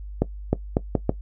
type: accelerating click train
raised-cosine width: 2 ms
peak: -5 dBFS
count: 5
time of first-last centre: 0.22-1.094 s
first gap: 310 ms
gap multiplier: 0.77
effects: noise-tail reverb RT60 0.1 s tail -17 dB re dry + added 50 Hz sine -33 dBFS peak until 1.21 s